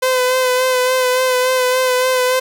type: tone with vibrato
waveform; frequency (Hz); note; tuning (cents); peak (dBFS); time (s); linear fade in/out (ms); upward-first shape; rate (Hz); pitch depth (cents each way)
sawtooth; 509; C5; -48; -9; 0.02-2.4; 10; sine; 3.5; 26
effects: none